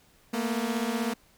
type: beating tone pair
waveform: sawtooth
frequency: 222.9 / 238.9 Hz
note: A3 / A#3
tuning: +23 / +43 cents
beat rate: 16 Hz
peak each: -26 dBFS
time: 0.33-1.14 s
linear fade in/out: 10 ms
effects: pink hiss -61 dBFS RMS until 1.37 s